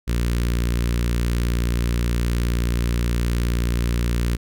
sawtooth tone with notch filter, 59 Hz, A#1, 22 cents sharp, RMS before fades -21 dBFS, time 0.07-4.37 s, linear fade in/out 20 ms, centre 750 Hz, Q 0.73, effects none

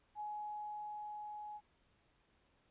sine tone with level ramp, 840 Hz, G#5, 19 cents sharp, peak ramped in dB -40 to -45 dBFS, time 0.15-1.61 s, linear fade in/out 50 ms, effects pink hiss -74 dBFS RMS until 2.7 s + resampled to 8000 Hz

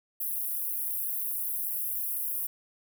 pink high-pass noise, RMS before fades -32 dBFS, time 0.2-2.47 s, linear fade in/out 5 ms, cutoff 11000 Hz, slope 48 dB/octave, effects none

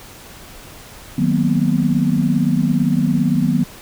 sine chord, B major seventh, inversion first, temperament equal with one note detuned, 155.56 / 185 / 233.1 / 250.8 Hz, D#3 / F#3 / A#3 / B3, 0 / 0 / 0 / +27 cents, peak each -19 dBFS, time 1.18-3.64 s, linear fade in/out 5 ms, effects pink hiss -39 dBFS RMS until 3.81 s

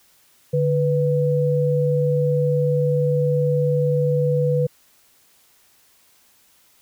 sine tone pair together, 146.83 / 493.9 Hz, D3 / B4, 0 / 0 cents, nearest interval octave + major sixth, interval 2100 cents, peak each -19 dBFS, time 0.53-4.67 s, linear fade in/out 10 ms, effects white hiss -57 dBFS RMS until 6.81 s

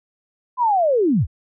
sine linear sweep, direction down, 1028 to 50.7 Hz, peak -14 dBFS, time 0.57-1.27 s, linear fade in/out 50 ms, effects none

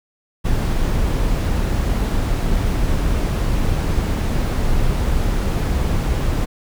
brown noise, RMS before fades -18 dBFS, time 0.44-6.46 s, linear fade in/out 20 ms, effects none

